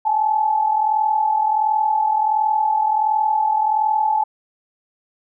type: tone pair together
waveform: sine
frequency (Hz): 826 / 867.4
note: G#5 / A5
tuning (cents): -10 / -25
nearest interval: minor second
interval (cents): 85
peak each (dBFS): -22 / -16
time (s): 0.05-4.24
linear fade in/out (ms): 10
effects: none